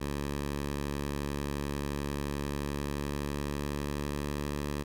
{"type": "tone with pitch glide", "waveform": "10% pulse", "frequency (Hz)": [71.4, 72.69], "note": ["D2", "D2"], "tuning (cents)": [-48, -17], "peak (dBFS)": -24, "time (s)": [0, 4.84], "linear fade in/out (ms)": 20, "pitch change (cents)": 31, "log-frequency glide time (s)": [2.44, 4.62], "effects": []}